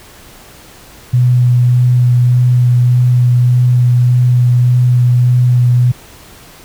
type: tone with vibrato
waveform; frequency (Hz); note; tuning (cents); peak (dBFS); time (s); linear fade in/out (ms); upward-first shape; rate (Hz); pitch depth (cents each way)
sine; 123.47; B2; 0; -6; 1.13-5.92; 10; sine; 1.7; 11
effects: pink hiss -38 dBFS RMS until 6.64 s